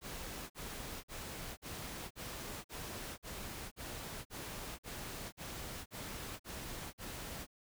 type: noise bursts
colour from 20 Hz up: pink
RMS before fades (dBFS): -45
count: 14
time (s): 0.01-7.468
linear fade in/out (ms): 50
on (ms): 490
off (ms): 46
effects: none